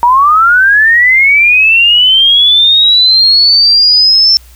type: linear sweep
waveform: sine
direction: up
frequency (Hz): 932.3 to 5380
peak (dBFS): -3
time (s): 0.03-4.37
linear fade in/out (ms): 0
effects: added 60 Hz sine -35 dBFS peak until 4.55 s + white hiss -43 dBFS RMS until 4.55 s